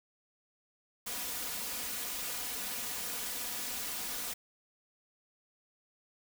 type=noise with comb filter; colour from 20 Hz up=white; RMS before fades=-38 dBFS; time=1.06-4.34 s; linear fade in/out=10 ms; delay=4.1 ms; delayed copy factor=+0.6; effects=none